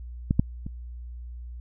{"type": "clicks", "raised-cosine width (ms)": 5, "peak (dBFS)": [-9, -6, -21], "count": 3, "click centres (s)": [0.309, 0.395, 0.665], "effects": ["added 60 Hz sine -36 dBFS peak until 1.6 s"]}